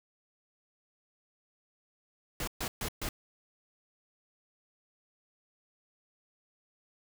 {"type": "noise bursts", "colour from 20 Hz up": "pink", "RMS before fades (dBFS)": -35, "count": 4, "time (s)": [2.4, 3.09], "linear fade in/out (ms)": 2, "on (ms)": 75, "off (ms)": 130, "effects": []}